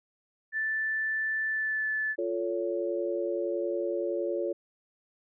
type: tone with pitch glide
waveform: sine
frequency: 1760 to 1740.8 Hz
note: A6 to A6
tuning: 0 to -19 cents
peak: -27 dBFS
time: 0.52-2.16 s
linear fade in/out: 50 ms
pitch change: -19 cents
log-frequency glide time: 1.48-1.88 s
type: chord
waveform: sine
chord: F augmented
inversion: none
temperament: equal with one note detuned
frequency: 349.2 / 440 / 561.5 Hz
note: F4 / A4 / C#5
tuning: 0 / 0 / +22 cents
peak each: -31 / -34 / -32 dBFS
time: 2.18-4.53 s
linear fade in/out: 10 ms
effects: none